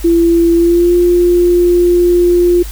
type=tone with pitch glide; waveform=sine; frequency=337.9 to 351.2 Hz; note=E4 to F4; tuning=+43 to +10 cents; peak=-6 dBFS; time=0.04-2.63 s; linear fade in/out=10 ms; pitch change=+67 cents; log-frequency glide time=0.55-0.94 s; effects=added 50 Hz sine -22 dBFS peak until 2.71 s + white hiss -33 dBFS RMS until 2.71 s